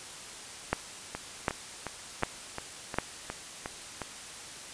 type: two click trains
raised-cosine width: 0.5 ms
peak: -19 / -10 dBFS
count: 9 / 4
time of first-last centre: 1.15-4.017 / 0.73-2.986 s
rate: 2.79 / 1.33 Hz
effects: white hiss -44 dBFS RMS until 4.73 s + resampled to 22050 Hz